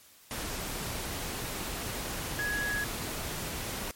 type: tone in noise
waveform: sine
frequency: 1671 Hz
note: G#6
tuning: 10 cents sharp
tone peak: -30 dBFS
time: 2.39-2.84 s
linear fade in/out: 0 ms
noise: pink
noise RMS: -36 dBFS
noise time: 0.31-3.91 s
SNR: +3 dB
effects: white hiss -57 dBFS RMS until 3.95 s + MP3 64 kbps